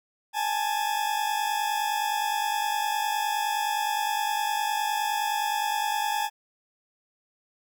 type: tone pair together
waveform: 40% pulse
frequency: 826 / 875.7 Hz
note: G#5 / A5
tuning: -10 / -8 cents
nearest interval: minor second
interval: 102 cents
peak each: -27 dBFS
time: 0.33-6.3 s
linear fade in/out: 50 ms
effects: none